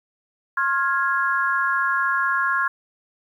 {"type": "chord", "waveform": "sine", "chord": "F minor", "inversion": "second", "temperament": "equal with one note detuned", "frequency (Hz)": [1072.8, 1396.9, 1661.2], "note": ["C6", "F6", "Ab6"], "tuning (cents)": [43, 0, 0], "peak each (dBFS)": -23, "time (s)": [0.57, 2.68], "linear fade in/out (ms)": 5, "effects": ["9-bit"]}